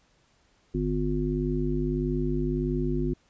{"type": "harmonic tone", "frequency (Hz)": 50.8, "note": "G#1", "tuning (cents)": -38, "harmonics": [1, 3, 5, 7], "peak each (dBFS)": [-30, -30, -30, -30], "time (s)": [0.74, 3.14], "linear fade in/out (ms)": 10, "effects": ["pink hiss -65 dBFS RMS until 3.29 s", "resampled to 16000 Hz"]}